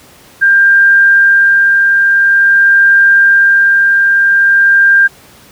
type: tone with tremolo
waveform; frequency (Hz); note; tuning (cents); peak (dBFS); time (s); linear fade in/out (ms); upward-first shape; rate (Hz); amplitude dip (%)
sine; 1594; G6; +28; -3; 0.41-5.08; 20; sine; 0.48; 25
effects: pink hiss -40 dBFS RMS until 5.51 s + high-pass 80 Hz 12 dB/octave